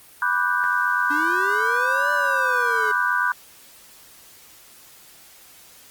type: chord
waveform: sine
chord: G major seventh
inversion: first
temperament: equal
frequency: 987.8 / 1174.7 / 1480 / 1568 Hz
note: B5 / D6 / F#6 / G6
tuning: 0 / 0 / 0 / 0 cents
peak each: -25 / -26 / -22 / -24 dBFS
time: 0.22-3.32 s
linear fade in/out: 2 ms
type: linear two-way sweep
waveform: square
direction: up then down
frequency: 284.8 to 587.3 to 421.2 Hz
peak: -28 dBFS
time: 1.1-2.92 s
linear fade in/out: 10 ms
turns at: 2.12 s
effects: white hiss -48 dBFS RMS until 5.9 s + Opus 32 kbps